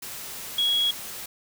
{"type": "tone in noise", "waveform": "sine", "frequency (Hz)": 3322, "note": "G#7", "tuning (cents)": 0, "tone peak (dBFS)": -20, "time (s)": [0.58, 0.91], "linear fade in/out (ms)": 5, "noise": "white", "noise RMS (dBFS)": -37, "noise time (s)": [0.02, 1.26], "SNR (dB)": 14, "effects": []}